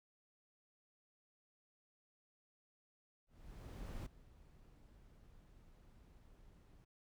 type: noise with ADSR envelope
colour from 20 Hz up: brown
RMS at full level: -44 dBFS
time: 3.27-6.85 s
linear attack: 790 ms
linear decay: 8 ms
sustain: -19 dB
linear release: 11 ms
effects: none